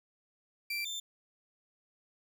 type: tone pair in turn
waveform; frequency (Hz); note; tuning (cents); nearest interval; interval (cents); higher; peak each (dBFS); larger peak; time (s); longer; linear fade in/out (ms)
30% pulse; 2349 / 3564; D7 / A7; 0 / +22; perfect fifth; 722; second; -31 / -34; first; 0.7-0.85 / 0.85-1; neither; 5
effects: none